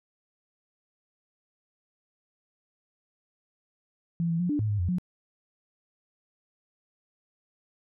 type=tone with pitch steps; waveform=sine; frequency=168.8 / 166.2 / 177.4 / 294.1 / 107.3 / 103.4 / 88.4 / 179.5 Hz; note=E3 / E3 / F3 / D4 / A2 / G#2 / F2 / F3; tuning=+41 / +15 / +27 / +3 / -43 / -7 / +22 / +48 cents; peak=-24 dBFS; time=4.2-4.984 s; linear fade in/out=0 ms; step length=98 ms; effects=none